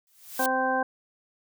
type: noise with exponential growth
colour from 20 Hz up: blue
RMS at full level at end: -28 dBFS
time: 0.07-0.46 s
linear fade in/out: 1 ms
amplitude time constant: 84 ms
type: harmonic tone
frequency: 260 Hz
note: C4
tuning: 11 cents flat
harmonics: 1 / 2 / 3 / 4 / 6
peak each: -32 / -29 / -27 / -31 / -29 dBFS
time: 0.39-0.83 s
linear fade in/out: 5 ms
effects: none